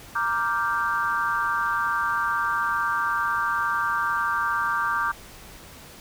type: chord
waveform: sine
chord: G minor seventh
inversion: first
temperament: equal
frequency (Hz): 932.3 / 1174.7 / 1396.9 / 1568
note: Bb5 / D6 / F6 / G6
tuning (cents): 0 / 0 / 0 / 0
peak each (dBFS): -30 / -25 / -30 / -27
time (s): 0.15-5.12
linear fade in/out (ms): 10
effects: pink hiss -45 dBFS RMS until 6 s